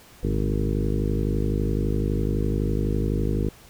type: harmonic tone with a mistuned harmonic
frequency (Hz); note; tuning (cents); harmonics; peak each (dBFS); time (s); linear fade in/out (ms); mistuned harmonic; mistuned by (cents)
51.91; G#1; 0; 1 / 2 / 3 / 4 / 5 / 6 / 7 / 8 / 9; -25 / -28 / -30 / -31 / -32 / -33 / -33 / -34 / -35; 0.23-3.49; 5; 3; -67
effects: pink hiss -50 dBFS RMS until 3.69 s